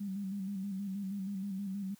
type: tone with vibrato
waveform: sine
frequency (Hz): 196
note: G3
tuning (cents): 0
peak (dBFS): -35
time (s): 0-1.95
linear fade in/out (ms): 10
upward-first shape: square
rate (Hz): 6.3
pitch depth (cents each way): 51
effects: white hiss -64 dBFS RMS until 1.99 s